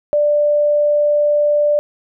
sine tone, 590 Hz, D5, 8 cents sharp, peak -11 dBFS, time 0.13-1.79 s, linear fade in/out 0 ms, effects none

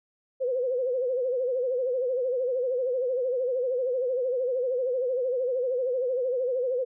sine tone with vibrato, 506 Hz, B4, 42 cents sharp, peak -24 dBFS, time 0.4-6.85 s, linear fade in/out 20 ms, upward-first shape sine, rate 13 Hz, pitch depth 89 cents each way, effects none

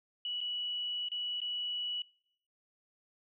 sine tone with dropouts, 2941 Hz, F#7, 11 cents flat, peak -34 dBFS, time 0.25-2.02 s, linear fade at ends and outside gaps 2 ms, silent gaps 0.406-0.412 / 1.086-1.117 / 1.403-1.416 s, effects noise-tail reverb RT60 0.8 s tail -26 dB re dry

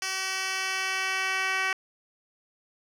10% pulse tone with band-pass filter sweep, 380.1 Hz, F#4, 47 cents sharp, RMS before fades -29 dBFS, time 0.02-1.73 s, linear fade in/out 2 ms, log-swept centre 4600 to 2300 Hz, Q 1.1, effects none

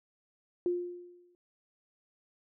sine tone with exponential decay, 353.1 Hz, F4, 19 cents sharp, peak -25 dBFS, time 0.66-1.35 s, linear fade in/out 1 ms, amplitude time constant 150 ms, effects none

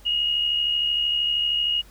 sine tone with amplitude modulation, 2874 Hz, F7, 49 cents sharp, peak -18 dBFS, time 0.05-1.82 s, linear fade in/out 20 ms, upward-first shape sine, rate 73 Hz, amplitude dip 45%, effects added 50 Hz sine -47 dBFS peak until 1.9 s + pink hiss -53 dBFS RMS until 1.9 s

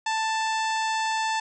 harmonic tone with a mistuned harmonic, 883 Hz, A5, 6 cents sharp, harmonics 1 / 2 / 3 / 4 / 5 / 6 / 7 / 8 / 9, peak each -25 / -31 / -35 / -37 / -39 / -41 / -42 / -43 / -44 dBFS, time 0.06-1.4 s, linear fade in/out 5 ms, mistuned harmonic 6, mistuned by -40 cents, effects none

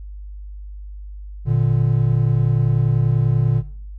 triangle tone pair together, 116.54 / 146.83 Hz, A#2 / D3, 0 / 0 cents, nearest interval major third, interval 400 cents, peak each -15 / -16 dBFS, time 1.45-3.63 s, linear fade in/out 50 ms, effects noise-tail reverb RT60 0.5 s tail -17 dB re dry + added 50 Hz sine -31 dBFS peak until 3.98 s

